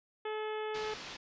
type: harmonic tone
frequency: 430.4 Hz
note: A4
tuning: 38 cents flat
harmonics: 1 / 2 / 3 / 4 / 5 / 6 / 7 / 8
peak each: -36 / -42 / -46 / -48 / -50 / -52 / -53 / -54 dBFS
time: 0.25-0.94 s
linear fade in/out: 5 ms
type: low-pass noise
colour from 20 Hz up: white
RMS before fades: -46 dBFS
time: 0.74-1.17 s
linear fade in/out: 10 ms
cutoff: 5000 Hz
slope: 24 dB/octave
effects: resampled to 16000 Hz